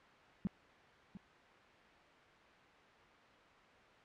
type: tone with echo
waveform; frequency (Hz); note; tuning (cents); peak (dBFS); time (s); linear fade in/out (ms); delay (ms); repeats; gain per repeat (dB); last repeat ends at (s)
sine; 194; G3; -18; -32; 0.45-0.47; 0; 700; 1; -14; 1.17
effects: white hiss -61 dBFS RMS until 4.04 s + low-pass 2000 Hz 12 dB/octave